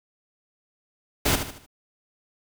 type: noise with echo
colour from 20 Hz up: pink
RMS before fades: -21 dBFS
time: 1.25-1.36 s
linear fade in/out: 10 ms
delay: 76 ms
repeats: 4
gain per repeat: -8 dB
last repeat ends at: 1.664 s
effects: none